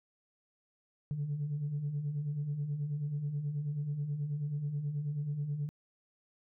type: beating tone pair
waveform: sine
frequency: 138.59 / 147.89 Hz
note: C#3 / D3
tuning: 0 / +12 cents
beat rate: 9.3 Hz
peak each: -40 / -32 dBFS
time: 1.11-5.69 s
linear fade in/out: 0 ms
effects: tanh soft clip ceiling -28 dBFS